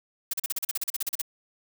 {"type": "noise bursts", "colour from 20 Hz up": "blue", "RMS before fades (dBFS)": -28, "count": 15, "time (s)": [0.31, 1.217], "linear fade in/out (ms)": 5, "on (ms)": 25, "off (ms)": 38, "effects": []}